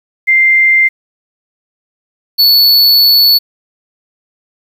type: tone pair in turn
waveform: sine / square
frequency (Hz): 2093 / 4435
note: C7 / C#8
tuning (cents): 0 / 0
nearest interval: octave + minor second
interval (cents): 1300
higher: second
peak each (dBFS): -5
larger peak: neither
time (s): 0.27-0.89 / 2.38-3.39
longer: second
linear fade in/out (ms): 20
effects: 7-bit